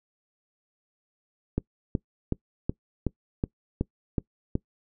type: click train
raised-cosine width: 3 ms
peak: -12 dBFS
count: 9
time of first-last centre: 1.58-4.554 s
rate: 2.69 Hz
effects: noise-tail reverb RT60 0.1 s tail -23 dB re dry